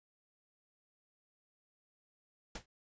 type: noise with exponential decay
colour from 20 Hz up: pink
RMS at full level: -38 dBFS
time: 2.55-2.66 s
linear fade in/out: 5 ms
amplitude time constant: 23 ms
effects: resampled to 16000 Hz